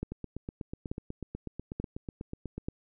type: two click trains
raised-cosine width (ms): 3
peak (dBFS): -24 / -20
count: 21 / 4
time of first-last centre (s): 0.12-2.58 / 0.03-2.685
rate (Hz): 8.13 / 1.13
effects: none